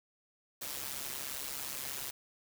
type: noise with amplitude modulation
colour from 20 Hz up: white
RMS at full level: -37 dBFS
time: 0.61-2.11 s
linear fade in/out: 10 ms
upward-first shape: sine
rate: 137 Hz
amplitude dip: 75%
effects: none